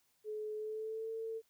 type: tone with pitch glide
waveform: sine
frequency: 427.7 to 448.4 Hz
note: A4 to A4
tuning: -49 to +33 cents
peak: -38 dBFS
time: 0.24-1.42 s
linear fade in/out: 50 ms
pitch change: +82 cents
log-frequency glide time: 0.56-1.11 s
effects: white hiss -75 dBFS RMS until 1.49 s